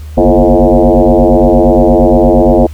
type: tone with frequency modulation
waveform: sine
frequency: 140 Hz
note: C#3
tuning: 18 cents sharp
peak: -3 dBFS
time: 0.17-2.67 s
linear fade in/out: 10 ms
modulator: 96.2 Hz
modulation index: 6
effects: added 76 Hz sine -22 dBFS peak until 2.73 s + pink hiss -41 dBFS RMS until 2.73 s